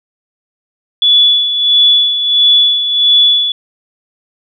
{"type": "tone with tremolo", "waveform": "sine", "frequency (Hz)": 3430, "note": "A7", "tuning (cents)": -45, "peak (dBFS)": -4, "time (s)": [1.02, 3.52], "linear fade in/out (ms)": 2, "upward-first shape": "sine", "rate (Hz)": 1.5, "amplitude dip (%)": 60, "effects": []}